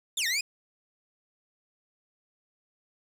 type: exponential two-way sweep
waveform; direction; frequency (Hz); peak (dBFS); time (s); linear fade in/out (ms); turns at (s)
20% pulse; down then up; 3800 to 1786 to 2548; -21; 0.17-0.41; 5; 0.27
effects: resampled to 32000 Hz + 8-bit